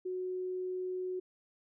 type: tone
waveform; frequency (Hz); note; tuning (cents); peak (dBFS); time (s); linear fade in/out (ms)
sine; 368; F#4; -9; -34; 0.05-1.2; 10
effects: none